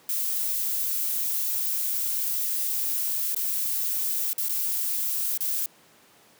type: noise with dropouts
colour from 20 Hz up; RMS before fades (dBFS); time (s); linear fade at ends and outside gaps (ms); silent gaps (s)
violet; -27; 0.09-5.66; 2; 3.348-3.363 / 4.332-4.38 / 4.486-4.493 / 5.376-5.406
effects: pink hiss -56 dBFS RMS until 6.39 s + high-pass 200 Hz 12 dB/octave